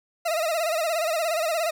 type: tone with vibrato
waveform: 40% pulse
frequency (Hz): 652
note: E5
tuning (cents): -19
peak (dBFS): -22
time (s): 0.25-1.71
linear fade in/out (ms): 10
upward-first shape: sine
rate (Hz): 17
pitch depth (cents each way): 100
effects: none